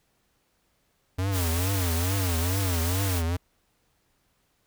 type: tone with vibrato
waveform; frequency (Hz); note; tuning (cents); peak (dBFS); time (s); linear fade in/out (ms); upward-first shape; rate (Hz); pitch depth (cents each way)
square; 90; F#2; -47; -25; 1.18-3.37; 10; triangle; 2.3; 190
type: high-pass noise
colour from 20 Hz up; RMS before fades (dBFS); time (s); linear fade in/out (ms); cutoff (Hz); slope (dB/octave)
white; -33; 1.31-3.23; 50; 200; 24
effects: pink hiss -70 dBFS RMS until 4.66 s